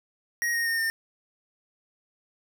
square tone with pitch steps, 1885 / 1860.1 / 1835.6 / 1811.3 Hz, A#6 / A#6 / A#6 / A6, +19 / -4 / -27 / +50 cents, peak -25 dBFS, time 0.42-0.9 s, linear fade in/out 0 ms, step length 120 ms, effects none

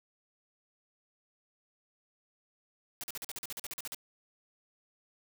white noise bursts, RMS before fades -40 dBFS, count 14, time 3.01-3.946 s, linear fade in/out 0 ms, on 26 ms, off 44 ms, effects none

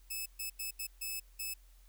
5% pulse tone bursts at uneven times, 2603 Hz, E7, 22 cents flat, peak -28 dBFS, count 6, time 0.1-0.26 / 0.39-0.5 / 0.59-0.71 / 0.79-0.87 / 1.01-1.2 / 1.39-1.54 s, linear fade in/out 10 ms, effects added 43 Hz sine -57 dBFS peak until 1.88 s + white hiss -69 dBFS RMS until 1.88 s

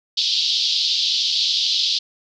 white band-pass noise, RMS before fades -20 dBFS, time 0.17-1.99 s, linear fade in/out 10 ms, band 3200 to 4900 Hz, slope 48 dB/octave, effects none

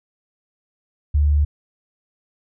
sine tone, 73.42 Hz, D2, in tune, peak -13 dBFS, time 1.14-1.45 s, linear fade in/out 10 ms, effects none

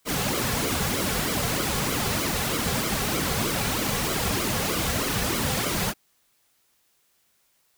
pink noise with flanger, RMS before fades -26 dBFS, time 0.05-5.94 s, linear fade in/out 50 ms, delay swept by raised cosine 1.1 to 3.3 ms, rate 3.2 Hz, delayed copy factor -0.75, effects white hiss -67 dBFS RMS until 7.77 s

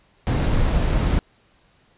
brown noise, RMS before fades -19 dBFS, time 0.27-1.19 s, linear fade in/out 0 ms, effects pink hiss -59 dBFS RMS until 1.97 s + resampled to 8000 Hz

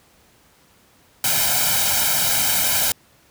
white noise with comb filter, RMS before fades -19 dBFS, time 1.24-2.92 s, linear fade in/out 2 ms, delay 1.3 ms, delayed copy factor +0.95, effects pink hiss -55 dBFS RMS until 3.3 s + high-pass 60 Hz 12 dB/octave

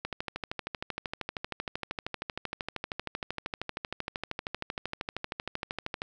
click train, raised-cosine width 0.3 ms, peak -17 dBFS, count 78, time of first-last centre 0.05-6.019 s, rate 12.9 Hz, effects none

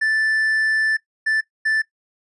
triangle tone bursts at uneven times, 1760 Hz, A6, in tune, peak -15 dBFS, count 3, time 0.01-0.97 / 1.26-1.41 / 1.65-1.82 s, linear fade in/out 10 ms, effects noise-tail reverb RT60 0.1 s tail -17 dB re dry + resampled to 24000 Hz

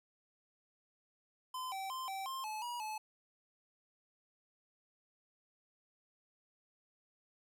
square tone with pitch steps, 1024 / 772 / 1040 / 774 / 1056 / 861 / 962 / 862 Hz, C6 / G5 / C6 / G5 / C6 / A5 / B5 / A5, -38 / -27 / -11 / -22 / +16 / -38 / -46 / -36 cents, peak -40 dBFS, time 1.54-2.98 s, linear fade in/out 5 ms, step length 180 ms, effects none

